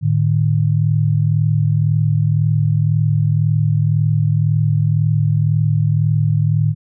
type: tone pair together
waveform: sine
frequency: 108.77 / 150.7 Hz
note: A2 / D3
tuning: -19 / +45 cents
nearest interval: tritone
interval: 564 cents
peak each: -15 dBFS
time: 0.01-6.75 s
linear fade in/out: 50 ms
effects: none